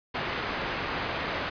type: low-pass noise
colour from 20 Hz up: white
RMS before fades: -32 dBFS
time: 0.14-1.5 s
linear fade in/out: 10 ms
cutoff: 2000 Hz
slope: 12 dB/octave
effects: resampled to 11025 Hz